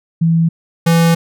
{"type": "tone pair in turn", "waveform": ["sine", "square"], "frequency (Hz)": [165.1, 166.92], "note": ["E3", "E3"], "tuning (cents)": [3, 22], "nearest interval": "unison", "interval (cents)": 19, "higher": "second", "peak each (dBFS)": -9, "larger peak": "neither", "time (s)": [[0.21, 0.49], [0.86, 1.15]], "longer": "second", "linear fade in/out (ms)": 10, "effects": []}